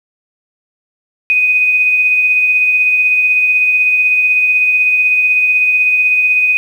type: tone with tremolo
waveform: sine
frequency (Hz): 2496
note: D#7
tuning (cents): +5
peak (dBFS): -7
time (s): 1.3-6.57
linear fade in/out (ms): 0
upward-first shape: sine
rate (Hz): 16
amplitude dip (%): 30
effects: 7-bit